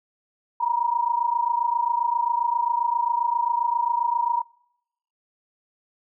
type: tone pair together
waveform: sine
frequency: 938.5 / 966 Hz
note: A#5 / B5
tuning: +11 / -39 cents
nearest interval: unison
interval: 50 cents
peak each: -23 dBFS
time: 0.6-4.42 s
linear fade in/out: 10 ms
effects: noise-tail reverb RT60 0.8 s tail -26 dB re dry